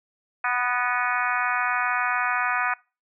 harmonic tone with a mistuned harmonic, 246.9 Hz, B3, in tune, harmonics 3 / 4 / 5 / 6 / 7 / 8 / 9 / 10, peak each -30 / -30 / -28 / -27 / -30 / -34 / -34 / -32 dBFS, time 0.44-2.74 s, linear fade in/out 5 ms, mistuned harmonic 8, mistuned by -52 cents, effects noise-tail reverb RT60 0.3 s tail -24 dB re dry

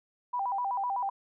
sine tone with vibrato, 880 Hz, A5, in tune, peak -28 dBFS, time 0.33-1.1 s, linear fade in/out 10 ms, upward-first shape square, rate 7.9 Hz, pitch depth 190 cents each way, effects none

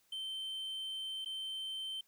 triangle tone with dropouts, 3104 Hz, G7, 18 cents flat, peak -37 dBFS, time 0.12-2.01 s, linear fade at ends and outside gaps 5 ms, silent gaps 1.248-1.258 s, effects white hiss -72 dBFS RMS until 2.07 s

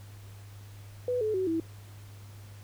sine tone with pitch steps, 495.3 / 431.2 / 375.4 / 326.8 Hz, B4 / A4 / F#4 / E4, +5 / -35 / +25 / -15 cents, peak -26 dBFS, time 1.08-1.6 s, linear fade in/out 2 ms, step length 130 ms, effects added 101 Hz sine -45 dBFS peak until 2.63 s + pink hiss -56 dBFS RMS until 2.63 s

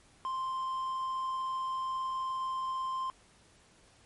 triangle tone, 1046.5 Hz, C6, in tune, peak -30 dBFS, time 0.25-3.1 s, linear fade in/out 0 ms, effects pink hiss -62 dBFS RMS until 4.05 s + MP3 48 kbps

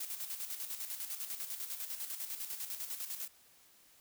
blue noise with tremolo, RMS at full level -40 dBFS, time 0-3.28 s, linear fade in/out 5 ms, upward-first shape square, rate 10 Hz, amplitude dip 55%, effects white hiss -64 dBFS RMS until 4 s

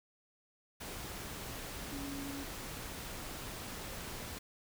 sine tone in noise, 278.7 Hz, C#4, 9 cents sharp, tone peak -41 dBFS, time 1.92-2.44 s, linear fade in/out 10 ms, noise pink, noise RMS -44 dBFS, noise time 0.8-4.39 s, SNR 0 dB, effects none

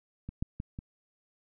clicks, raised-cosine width 5 ms, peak -26 / -18 / -23 / -26 dBFS, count 4, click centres 0.29 / 0.425 / 0.601 / 0.789 s, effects none

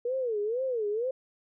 sine tone with vibrato, 466.2 Hz, A#4, in tune, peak -27 dBFS, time 0.05-1.11 s, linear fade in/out 5 ms, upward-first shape sine, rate 2.1 Hz, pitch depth 220 cents each way, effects none

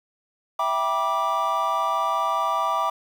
triangle chord, E minor seventh, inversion none, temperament equal with one note detuned, 659.3 / 784 / 969.7 / 1174.7 Hz, E5 / G5 / B5 / D6, 0 / 0 / -32 / 0 cents, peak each -27 / -27 / -25 / -22 dBFS, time 0.59-2.9 s, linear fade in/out 5 ms, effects 8-bit

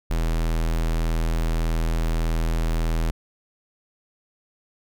square tone, 40.84 Hz, E1, 15 cents flat, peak -21 dBFS, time 0.1-3.11 s, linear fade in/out 10 ms, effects none

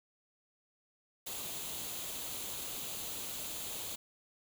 white noise with comb filter, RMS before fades -41 dBFS, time 1.26-3.96 s, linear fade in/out 10 ms, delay 0.28 ms, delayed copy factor +0.5, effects none

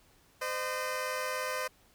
15% pulse tone pair together, 513 / 610.1 Hz, C5 / D#5, -34 / -34 cents, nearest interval minor third, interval 300 cents, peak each -28 / -30 dBFS, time 0.41-1.68 s, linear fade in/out 10 ms, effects pink hiss -64 dBFS RMS until 1.94 s

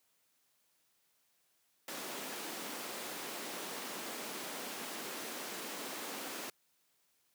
pink high-pass noise, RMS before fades -43 dBFS, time 1.88-6.5 s, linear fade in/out 2 ms, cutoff 230 Hz, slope 24 dB/octave, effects white hiss -75 dBFS RMS until 7.34 s + high-pass 100 Hz 12 dB/octave

